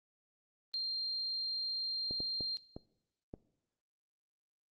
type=tone; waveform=sine; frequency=4186 Hz; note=C8; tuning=in tune; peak=-34 dBFS; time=0.74-2.57 s; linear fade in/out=0 ms
type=clicks; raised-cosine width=2 ms; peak=-30 dBFS; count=5; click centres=2.11 / 2.204 / 2.408 / 2.765 / 3.339 s
effects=noise-tail reverb RT60 0.8 s tail -20 dB re dry + Opus 24 kbps